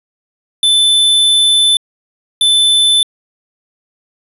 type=tone bursts at uneven times; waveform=square; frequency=3520 Hz; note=A7; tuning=in tune; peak=-8 dBFS; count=2; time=0.63-1.77 / 2.41-3.03 s; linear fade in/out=2 ms; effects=resampled to 32000 Hz + 7-bit